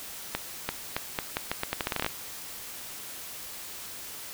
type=accelerating click train; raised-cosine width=0.3 ms; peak=-11 dBFS; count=16; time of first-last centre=0.35-2.064 s; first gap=340 ms; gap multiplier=0.81; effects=white hiss -41 dBFS RMS until 4.33 s